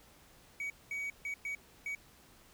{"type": "tone bursts at uneven times", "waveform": "triangle", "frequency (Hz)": 2259, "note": "C#7", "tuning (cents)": 32, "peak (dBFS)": -34, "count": 5, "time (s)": [[0.6, 0.7], [0.91, 1.1], [1.25, 1.34], [1.45, 1.55], [1.86, 1.95]], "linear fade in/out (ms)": 2, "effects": ["pink hiss -61 dBFS RMS until 2.53 s"]}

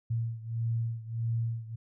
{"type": "beating tone pair", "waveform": "sine", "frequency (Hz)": [114.5, 116.1], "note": ["A#2", "A#2"], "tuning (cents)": [-31, -7], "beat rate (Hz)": 1.6, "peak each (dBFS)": [-31, -34], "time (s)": [0.1, 1.76], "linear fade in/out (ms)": 10, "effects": []}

